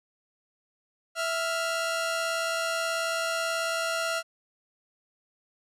sawtooth tone pair together, 659.3 / 1397 Hz, E5 / F6, 0 / 0 cents, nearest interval octave + minor second, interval 1300 cents, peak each -26 dBFS, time 1.15-4.23 s, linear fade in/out 50 ms, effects low-pass 11000 Hz 12 dB/octave

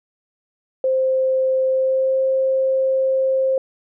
sine tone with pitch glide, 523.3 to 528.8 Hz, C5 to C5, 0 to +18 cents, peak -15 dBFS, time 0.84-3.58 s, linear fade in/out 2 ms, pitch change +18 cents, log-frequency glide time 1.67-2.21 s, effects none

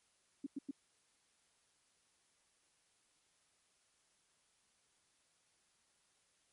sine tone bursts, 278.7 Hz, C#4, 9 cents sharp, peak -38 dBFS, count 3, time 0.44-0.711 s, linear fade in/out 5 ms, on 25 ms, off 98 ms, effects white hiss -75 dBFS RMS until 6.52 s + MP3 48 kbps

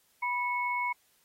sine tone pair together, 980 / 2200 Hz, B5 / C#7, -14 / -14 cents, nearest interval octave + major second, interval 1400 cents, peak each -30 / -32 dBFS, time 0.22-0.93 s, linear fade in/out 10 ms, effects white hiss -68 dBFS RMS until 1.24 s + AAC 48 kbps

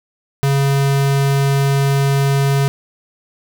square tone, 138.59 Hz, C#3, in tune, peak -13 dBFS, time 0.43-2.68 s, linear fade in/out 0 ms, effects none

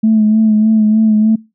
sine tone with vibrato, 217 Hz, A3, 24 cents flat, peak -6 dBFS, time 0.03-1.36 s, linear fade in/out 10 ms, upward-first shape sine, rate 3.3 Hz, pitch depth 33 cents each way, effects noise-tail reverb RT60 0.3 s tail -26 dB re dry + tanh soft clip ceiling -2 dBFS

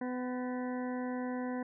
harmonic tone with a mistuned harmonic, 251.1 Hz, B3, 29 cents sharp, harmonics 1 / 2 / 3 / 4 / 6 / 7 / 8, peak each -35 / -41 / -45 / -47 / -51 / -52 / -53 dBFS, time 0.01-1.63 s, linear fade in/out 5 ms, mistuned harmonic 8, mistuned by -50 cents, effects none

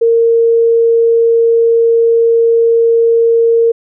sine tone, 461 Hz, A#4, 19 cents flat, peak -6 dBFS, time 0.01-3.72 s, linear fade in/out 10 ms, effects none

